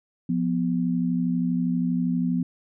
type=tone pair together; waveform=sine; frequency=175.5 / 248 Hz; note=F3 / B3; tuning=+9 / +7 cents; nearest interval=tritone; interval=598 cents; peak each=-24 dBFS; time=0.29-2.43 s; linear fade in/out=5 ms; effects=none